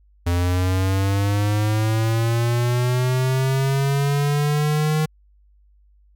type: linear sweep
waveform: square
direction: up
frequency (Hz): 86.2 to 155.7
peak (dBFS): -18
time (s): 0.26-5.06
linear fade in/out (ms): 10
effects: added 50 Hz sine -52 dBFS peak until 6.15 s